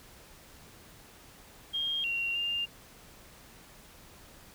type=tone with pitch steps; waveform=sine; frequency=3227 / 2754 / 2800 Hz; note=G7 / F7 / F7; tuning=+50 / -25 / +4 cents; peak=-29 dBFS; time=1.73-2.66 s; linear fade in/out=20 ms; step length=310 ms; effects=pink hiss -54 dBFS RMS until 4.54 s